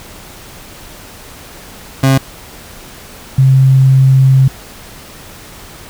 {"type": "tone pair in turn", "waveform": ["30% pulse", "sine"], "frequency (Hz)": [134.2, 132.97], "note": ["C3", "C3"], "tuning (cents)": [44, 28], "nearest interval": "unison", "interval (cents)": 16, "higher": "first", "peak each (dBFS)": -4, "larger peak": "neither", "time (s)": [[2.03, 2.18], [3.38, 4.48]], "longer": "second", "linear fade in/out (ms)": 5, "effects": ["pink hiss -34 dBFS RMS until 5.89 s"]}